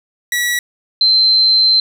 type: tone pair in turn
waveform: sawtooth / sine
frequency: 1937 / 4104 Hz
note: B6 / C8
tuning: -34 / -34 cents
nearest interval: octave + minor second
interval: 1300 cents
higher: second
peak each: -11 / -8 dBFS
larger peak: second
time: 0.32-0.59 / 1.01-1.8 s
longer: second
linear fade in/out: 2 ms
effects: none